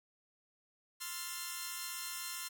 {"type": "chord", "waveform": "5% pulse", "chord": "F major seventh", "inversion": "second", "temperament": "equal", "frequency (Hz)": [1046.5, 1318.5, 1396.9, 1760], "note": ["C6", "E6", "F6", "A6"], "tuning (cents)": [0, 0, 0, 0], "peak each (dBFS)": [-32, -38, -33, -36], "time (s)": [1, 2.49], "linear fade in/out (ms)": 20, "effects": []}